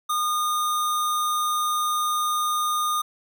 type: tone with sample-and-hold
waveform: sine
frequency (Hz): 1220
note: D#6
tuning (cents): -34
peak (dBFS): -21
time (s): 0.09-3.02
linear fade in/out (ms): 10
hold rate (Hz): 4900
effects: none